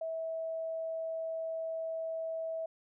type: tone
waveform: sine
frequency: 650 Hz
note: E5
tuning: 24 cents flat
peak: -34 dBFS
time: 0.01-2.66 s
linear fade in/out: 5 ms
effects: none